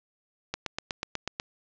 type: click train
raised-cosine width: 0.2 ms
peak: -13 dBFS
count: 8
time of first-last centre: 0.54-1.399 s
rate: 8.15 Hz
effects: resampled to 16000 Hz + 9-bit